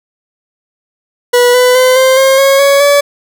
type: tone with pitch steps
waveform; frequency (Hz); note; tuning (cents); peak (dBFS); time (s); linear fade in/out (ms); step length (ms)
40% pulse; 488.3 / 499.4 / 510.8 / 522.4 / 534.3 / 546.5 / 559 / 571.7; B4 / B4 / C5 / C5 / C5 / C#5 / C#5 / D5; -20 / +19 / -42 / -3 / +36 / -25 / +14 / -47; -4; 1.33-3.01; 10; 210
effects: none